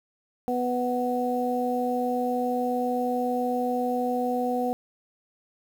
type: harmonic tone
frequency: 247.3 Hz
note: B3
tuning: 3 cents sharp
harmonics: 1 / 2 / 3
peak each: -28 / -28 / -28 dBFS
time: 0.48-4.73 s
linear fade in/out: 0 ms
effects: 8-bit